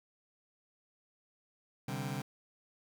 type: chord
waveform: sawtooth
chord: C suspended second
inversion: none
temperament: just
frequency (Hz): 130.81 / 147.16 / 196.22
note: C3 / D3 / G3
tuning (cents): 0 / +4 / +2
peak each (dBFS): -35 / -36 / -37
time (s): 1.88-2.22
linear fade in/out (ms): 5
effects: 10-bit